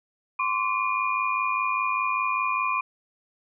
sine tone cluster, 1039 / 1144 / 2425 Hz, C6 / D6 / D#7, -12 / -46 / -45 cents, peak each -26 / -28 / -28 dBFS, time 0.39-2.81 s, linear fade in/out 5 ms, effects none

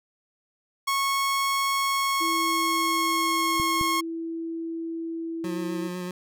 sawtooth tone with pitch glide, 1099 to 1084.5 Hz, C#6 to C#6, -15 to -38 cents, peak -19 dBFS, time 0.87-4.01 s, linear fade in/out 10 ms, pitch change -23 cents, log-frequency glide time 1.75-3.71 s
sine tone, 329.6 Hz, E4, in tune, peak -29 dBFS, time 2.2-5.89 s, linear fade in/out 20 ms
clicks, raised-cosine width 5 ms, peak -21 dBFS, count 2, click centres 3.599 / 3.812 s
25% pulse tone with vibrato, 180 Hz, F#3, 47 cents flat, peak -27 dBFS, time 5.44-6.11 s, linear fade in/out 2 ms, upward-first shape square, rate 7.9 Hz, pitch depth 15 cents each way
effects none

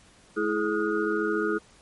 sine tone cluster, 214.4 / 328.2 / 422.5 / 1245 / 1442 Hz, A3 / E4 / G#4 / D#6 / F#6, -45 / -8 / +30 / +1 / -45 cents, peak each -34 / -28 / -27 / -34 / -31 dBFS, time 0.36-1.59 s, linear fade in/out 20 ms, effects pink hiss -56 dBFS RMS until 1.81 s + MP3 48 kbps

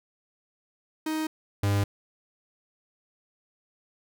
45% pulse tone pair in turn, 313.1 / 100.81 Hz, D#4 / G2, +11 / +49 cents, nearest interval octave + minor sixth, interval 1962 cents, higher first, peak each -27 / -22 dBFS, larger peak second, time 1.06-1.27 / 1.63-1.84 s, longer neither, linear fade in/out 5 ms, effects none

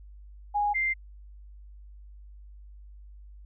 sine tone pair in turn, 825 / 2092 Hz, G#5 / C7, -12 / -1 cents, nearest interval octave + major third, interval 1611 cents, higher second, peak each -23 / -24 dBFS, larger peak first, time 0.54-0.74 / 0.74-0.94 s, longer neither, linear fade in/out 20 ms, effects added 50 Hz sine -45 dBFS peak until 3.45 s

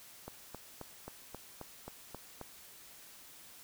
click train, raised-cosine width 1 ms, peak -29 dBFS, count 9, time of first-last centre 0.28-2.413 s, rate 3.75 Hz, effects white hiss -55 dBFS RMS until 3.63 s

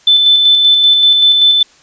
sine tone with tremolo, 3520 Hz, A7, in tune, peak -4 dBFS, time 0.07-1.63 s, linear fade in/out 5 ms, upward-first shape square, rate 5.2 Hz, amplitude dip 30%, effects white hiss -46 dBFS RMS until 1.82 s + resampled to 16000 Hz

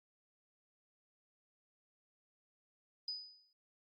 sine tone with exponential decay, 4978 Hz, D#8, in tune, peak -36 dBFS, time 3.08-3.53 s, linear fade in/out 2 ms, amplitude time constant 96 ms, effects Opus 48 kbps

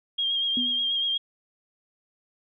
sine tone with vibrato, 3234 Hz, G#7, 47 cents flat, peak -23 dBFS, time 0.18-1.18 s, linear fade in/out 10 ms, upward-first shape sine, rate 8.3 Hz, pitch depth 32 cents each way
sine tone with exponential decay, 246.9 Hz, B3, in tune, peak -25 dBFS, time 0.57-0.95 s, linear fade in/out 2 ms, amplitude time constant 82 ms
effects none

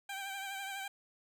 15% pulse tone with vibrato, 784 Hz, G5, in tune, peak -33 dBFS, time 0.09-0.88 s, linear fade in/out 5 ms, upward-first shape triangle, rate 12 Hz, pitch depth 45 cents each way, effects none

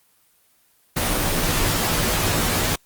pink noise with comb filter, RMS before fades -21 dBFS, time 0.96-2.76 s, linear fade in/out 10 ms, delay 15 ms, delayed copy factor -0.8, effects white hiss -60 dBFS RMS until 2.85 s + Opus 24 kbps

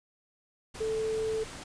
sine tone in noise, 440 Hz, A4, in tune, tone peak -28 dBFS, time 0.8-1.44 s, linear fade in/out 10 ms, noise pink, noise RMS -43 dBFS, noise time 0.74-1.64 s, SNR +12 dB, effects resampled to 22050 Hz

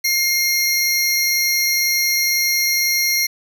25% pulse tone pair together, 2126 / 5676 Hz, C7 / F8, +27 / +27 cents, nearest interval octave + perfect fourth, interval 1700 cents, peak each -14 / -15 dBFS, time 0.04-3.27 s, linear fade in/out 10 ms, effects none

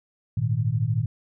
sine chord, Ab suspended second, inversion none, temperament just, 103.83 / 116.8 / 155.74 Hz, Ab2 / Bb2 / Eb3, 0 / +4 / +2 cents, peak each -27 / -23 / -28 dBFS, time 0.37-1.06 s, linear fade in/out 5 ms, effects none

